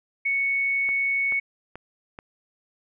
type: tone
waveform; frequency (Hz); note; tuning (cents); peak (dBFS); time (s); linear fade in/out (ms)
sine; 2217; C#7; 0; -21; 0.25-1.4; 10
type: click train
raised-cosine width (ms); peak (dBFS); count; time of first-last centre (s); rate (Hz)
0.5; -23; 4; 0.89-2.189; 2.31
effects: none